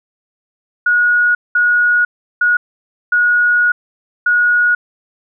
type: tone bursts at uneven times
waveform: sine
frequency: 1451 Hz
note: F#6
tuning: 34 cents flat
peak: -9 dBFS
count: 5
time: 0.86-1.35 / 1.55-2.05 / 2.41-2.57 / 3.12-3.72 / 4.26-4.75 s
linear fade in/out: 5 ms
effects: none